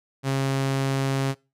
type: tone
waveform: sawtooth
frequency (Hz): 135.5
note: C#3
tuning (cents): -39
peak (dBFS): -18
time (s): 0.23-1.35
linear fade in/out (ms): 50
effects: noise-tail reverb RT60 0.3 s tail -24 dB re dry + low-pass 11000 Hz 12 dB/octave